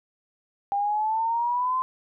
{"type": "exponential sweep", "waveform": "sine", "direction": "up", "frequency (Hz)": [797, 1042], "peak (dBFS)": -22, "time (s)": [0.72, 1.82], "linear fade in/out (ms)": 0, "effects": []}